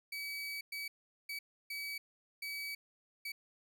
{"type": "tone bursts at uneven times", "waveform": "30% pulse", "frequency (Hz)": 2281, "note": "C#7", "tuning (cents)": 49, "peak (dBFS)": -37, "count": 6, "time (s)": [[0.12, 0.61], [0.72, 0.88], [1.29, 1.39], [1.7, 1.98], [2.42, 2.75], [3.25, 3.32]], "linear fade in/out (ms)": 5, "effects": []}